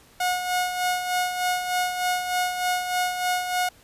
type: tone with tremolo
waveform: sawtooth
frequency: 725 Hz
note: F#5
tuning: 35 cents flat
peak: -17 dBFS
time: 0.2-3.69 s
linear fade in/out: 5 ms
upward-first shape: sine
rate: 3.3 Hz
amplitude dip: 55%
effects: pink hiss -54 dBFS RMS until 3.83 s + resampled to 32000 Hz